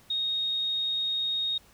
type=tone; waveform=sine; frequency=3729 Hz; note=A#7; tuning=in tune; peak=-26 dBFS; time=0.1-1.58 s; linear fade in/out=5 ms; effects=pink hiss -58 dBFS RMS until 1.73 s